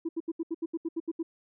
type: tone bursts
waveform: sine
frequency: 329.6 Hz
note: E4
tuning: in tune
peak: -27 dBFS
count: 11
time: 0.05-1.23 s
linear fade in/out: 10 ms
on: 40 ms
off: 74 ms
effects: tanh soft clip ceiling -25 dBFS